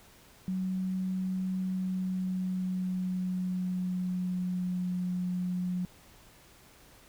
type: tone with pitch glide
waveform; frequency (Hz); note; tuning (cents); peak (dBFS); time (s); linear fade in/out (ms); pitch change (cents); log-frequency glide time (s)
sine; 186.7 to 180.44; F#3 to F#3; +16 to -43; -29; 0.48-5.85; 0; -59; 1.58-4.99
effects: pink hiss -57 dBFS RMS until 7.08 s